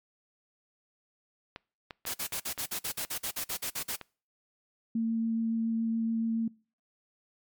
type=clicks; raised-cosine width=0.3 ms; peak=-24 dBFS; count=7; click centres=1.561 / 1.908 / 2.053 / 2.323 / 2.578 / 3.049 / 4.013 s
type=noise bursts; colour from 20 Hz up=white; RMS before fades=-34 dBFS; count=15; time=2.06-3.962 s; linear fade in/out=10 ms; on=82 ms; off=48 ms
type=tone with vibrato; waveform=sine; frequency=226.6 Hz; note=A#3; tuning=49 cents flat; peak=-26 dBFS; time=4.95-6.48 s; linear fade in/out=5 ms; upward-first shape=triangle; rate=7.1 Hz; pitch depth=9 cents each way
effects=noise-tail reverb RT60 0.4 s tail -25 dB re dry + MP3 96 kbps